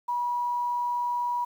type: tone with quantisation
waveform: sine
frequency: 968 Hz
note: B5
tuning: 35 cents flat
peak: -25 dBFS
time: 0.08-1.45 s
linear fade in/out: 10 ms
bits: 9
effects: none